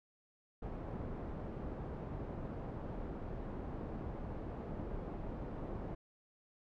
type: low-pass noise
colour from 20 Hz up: pink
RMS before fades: -43 dBFS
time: 0.62-5.95 s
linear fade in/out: 5 ms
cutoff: 710 Hz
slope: 12 dB/octave
effects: none